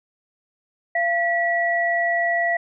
sine tone pair together, 685.8 / 1942 Hz, F5 / B6, -32 / -30 cents, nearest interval octave + tritone, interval 1802 cents, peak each -21 dBFS, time 0.95-2.57 s, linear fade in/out 5 ms, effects none

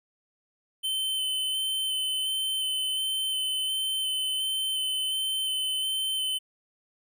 square tone with vibrato, 3065 Hz, G7, 40 cents flat, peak -27 dBFS, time 0.83-6.39 s, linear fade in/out 20 ms, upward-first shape square, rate 1.4 Hz, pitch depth 10 cents each way, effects none

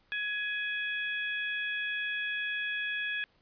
harmonic tone, 838 Hz, G#5, 15 cents sharp, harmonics 2 / 3 / 4, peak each -33 / -36 / -40 dBFS, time 0.12-3.24 s, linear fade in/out 0 ms, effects pink hiss -68 dBFS RMS until 3.41 s + resampled to 11025 Hz

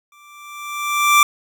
25% pulse tone with exponential growth, 1174.7 Hz, D6, in tune, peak -4 dBFS, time 0.12-1.23 s, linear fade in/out 2 ms, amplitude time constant 240 ms, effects none

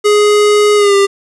square tone with pitch glide, 416.6 to 397.3 Hz, G#4 to G4, +5 to +23 cents, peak -7 dBFS, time 0.04-1.07 s, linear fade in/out 20 ms, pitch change -82 cents, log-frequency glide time 0.76-0.95 s, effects resampled to 24000 Hz + 7-bit

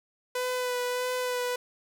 sawtooth tone with vibrato, 498.2 Hz, B4, 15 cents sharp, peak -24 dBFS, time 0.35-1.56 s, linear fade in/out 5 ms, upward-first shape sine, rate 1.6 Hz, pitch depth 18 cents each way, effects none

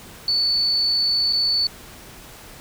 sine tone with dropouts, 4472 Hz, C#8, 14 cents sharp, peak -17 dBFS, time 0.28-1.67 s, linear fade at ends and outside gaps 2 ms, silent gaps 1.327-1.331 s, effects pink hiss -42 dBFS RMS until 2.6 s

